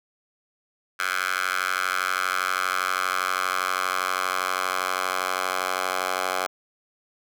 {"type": "tone with high-pass filter sweep", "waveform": "10% pulse", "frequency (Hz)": 92.5, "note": "F#2", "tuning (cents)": 0, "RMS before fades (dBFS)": -26, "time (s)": [0.99, 6.47], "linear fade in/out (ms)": 10, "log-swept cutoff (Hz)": [1500, 860], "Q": 3, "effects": []}